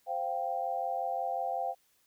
sine chord, C suspended fourth, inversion none, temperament equal, 523.3 / 698.5 / 784 Hz, C5 / F5 / G5, 0 / 0 / 0 cents, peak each -38 / -34 / -34 dBFS, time 0.06-1.75 s, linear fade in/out 50 ms, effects white hiss -70 dBFS RMS until 2.06 s

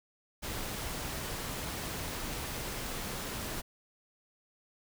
pink noise, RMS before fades -38 dBFS, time 0.42-3.62 s, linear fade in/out 20 ms, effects none

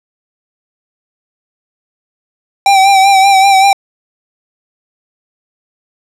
square tone with vibrato, 780 Hz, G5, 9 cents flat, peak -5 dBFS, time 2.66-3.73 s, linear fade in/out 2 ms, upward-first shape sine, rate 5.2 Hz, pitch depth 41 cents each way, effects low-pass 9000 Hz 12 dB/octave

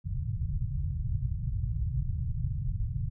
white low-pass noise, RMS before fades -31 dBFS, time 0.04-3.1 s, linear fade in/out 20 ms, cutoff 140 Hz, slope 48 dB/octave, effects none

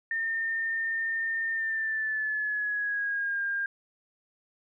sine tone with pitch glide, 1814 to 1606.8 Hz, A#6 to G6, -48 to +42 cents, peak -27 dBFS, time 0.11-3.66 s, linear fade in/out 2 ms, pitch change -210 cents, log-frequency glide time 1.52-3.42 s, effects none

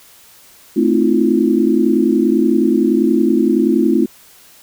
sine chord, F dominant seventh, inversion first, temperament equal with one note detuned, 220 / 261.6 / 318.6 / 349.2 Hz, A3 / C4 / Eb4 / F4, 0 / 0 / +41 / 0 cents, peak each -16 dBFS, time 0.76-4.06 s, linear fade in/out 10 ms, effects white hiss -45 dBFS RMS until 4.62 s

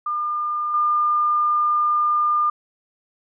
sine tone with level steps, 1205 Hz, D6, 44 cents sharp, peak -21 / -16 dBFS, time 0.06-2.5 s, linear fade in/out 5 ms, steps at 0.74 s, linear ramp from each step 2 ms, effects none

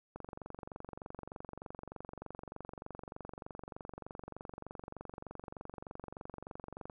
click train, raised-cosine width 1 ms, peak -30 dBFS, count 158, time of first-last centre 0.16-6.898 s, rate 23.3 Hz, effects none

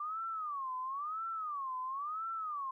sine tone with vibrato, 1170 Hz, D6, 7 cents flat, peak -36 dBFS, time 0-2.71 s, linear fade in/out 5 ms, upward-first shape sine, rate 0.98 Hz, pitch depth 240 cents each way, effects 13-bit

